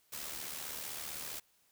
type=noise with amplitude modulation; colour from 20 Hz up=white; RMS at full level=-40 dBFS; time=0.12-1.4 s; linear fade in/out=10 ms; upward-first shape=sine; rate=75.4 Hz; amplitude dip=55%; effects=white hiss -71 dBFS RMS until 1.71 s